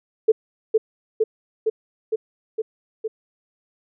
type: tone with echo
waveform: sine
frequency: 440 Hz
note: A4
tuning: in tune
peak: -10 dBFS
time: 0.28-0.32 s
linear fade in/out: 10 ms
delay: 460 ms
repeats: 6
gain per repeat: -2 dB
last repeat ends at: 3.08 s
effects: none